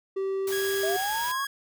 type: tone with pitch glide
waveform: triangle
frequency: 386.9 to 392.8 Hz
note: G4 to G4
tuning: -23 to +4 cents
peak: -24 dBFS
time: 0.16-0.97 s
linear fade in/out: 10 ms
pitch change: +27 cents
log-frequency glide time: 0.4-0.8 s
type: band-stop noise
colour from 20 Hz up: white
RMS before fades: -37 dBFS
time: 0.47-1.32 s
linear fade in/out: 5 ms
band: 170 to 360 Hz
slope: 96 dB/octave
type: tone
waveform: sawtooth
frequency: 1651 Hz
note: G#6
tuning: 11 cents flat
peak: -27 dBFS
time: 0.52-1.47 s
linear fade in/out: 5 ms
type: linear sweep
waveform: sine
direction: up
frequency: 622.3 to 1125 Hz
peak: -28 dBFS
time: 0.83-1.45 s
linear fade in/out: 5 ms
effects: none